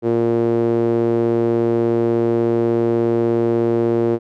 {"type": "tone with band-pass filter", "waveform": "sawtooth", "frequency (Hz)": 116.54, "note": "A#2", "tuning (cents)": 0, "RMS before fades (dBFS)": -17, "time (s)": [0.02, 4.19], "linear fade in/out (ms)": 50, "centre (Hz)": 390, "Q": 3.3, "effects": []}